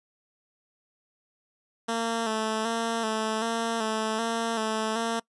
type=tone with vibrato; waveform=10% pulse; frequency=224 Hz; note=A3; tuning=31 cents sharp; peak=-18 dBFS; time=1.88-5.2 s; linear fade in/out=10 ms; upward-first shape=square; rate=1.3 Hz; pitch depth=39 cents each way; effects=noise-tail reverb RT60 0.1 s tail -23 dB re dry + resampled to 24000 Hz